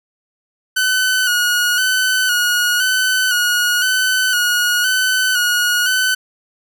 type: tone with vibrato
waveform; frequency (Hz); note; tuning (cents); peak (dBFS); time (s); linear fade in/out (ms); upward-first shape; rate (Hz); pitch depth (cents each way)
sawtooth; 1480; F#6; 0; -10; 0.76-6.15; 10; square; 0.98; 38
effects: none